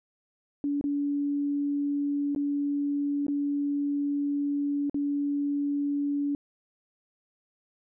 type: tone with dropouts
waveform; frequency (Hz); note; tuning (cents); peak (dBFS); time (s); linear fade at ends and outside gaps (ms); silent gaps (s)
sine; 286.2; D4; -45; -25; 0.64-6.35; 1; 0.812-0.84 / 2.349-2.361 / 3.267-3.282 / 4.897-4.944
effects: none